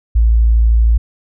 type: tone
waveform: sine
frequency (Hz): 56.4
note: A1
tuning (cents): +44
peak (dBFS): -7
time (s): 0.15-0.98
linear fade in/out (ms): 10
effects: none